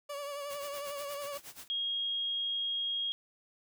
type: tone with vibrato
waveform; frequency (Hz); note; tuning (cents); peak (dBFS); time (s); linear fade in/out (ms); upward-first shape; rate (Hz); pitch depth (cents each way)
30% pulse; 571; D5; -49; -35; 0.09-1.38; 10; triangle; 11; 50
type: noise with tremolo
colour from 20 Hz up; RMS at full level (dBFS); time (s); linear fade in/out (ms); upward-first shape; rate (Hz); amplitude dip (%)
white; -46; 0.5-1.68; 5; sine; 8.4; 85
type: tone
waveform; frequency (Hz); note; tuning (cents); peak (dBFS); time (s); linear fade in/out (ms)
sine; 3266; G#7; -30; -31; 1.7-3.12; 0
effects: none